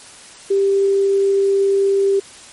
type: tone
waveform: sine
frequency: 394 Hz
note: G4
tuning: 9 cents sharp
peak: -12 dBFS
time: 0.5-2.2 s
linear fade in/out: 10 ms
effects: white hiss -40 dBFS RMS until 2.52 s + MP3 48 kbps